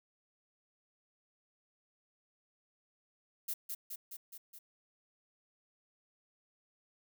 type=noise with echo; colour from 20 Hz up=violet; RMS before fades=-37 dBFS; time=3.48-3.54 s; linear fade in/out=10 ms; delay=210 ms; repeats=5; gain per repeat=-3 dB; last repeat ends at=4.59 s; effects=none